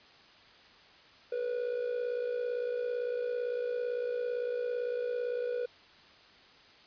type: tone with amplitude modulation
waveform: triangle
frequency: 488 Hz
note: B4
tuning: 21 cents flat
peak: -26 dBFS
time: 1.32-5.66 s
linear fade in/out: 5 ms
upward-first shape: sine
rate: 57.8 Hz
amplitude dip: 65%
effects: white hiss -57 dBFS RMS until 6.86 s + resampled to 11025 Hz